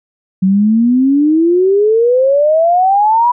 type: exponential sweep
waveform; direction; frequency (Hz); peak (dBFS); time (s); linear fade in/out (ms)
sine; up; 185 to 987.8; -7; 0.42-3.32; 10
effects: none